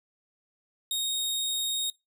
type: tone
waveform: sawtooth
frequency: 3729 Hz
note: A#7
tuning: in tune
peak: -24 dBFS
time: 0.91-1.9 s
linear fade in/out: 2 ms
effects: noise-tail reverb RT60 0.2 s tail -24 dB re dry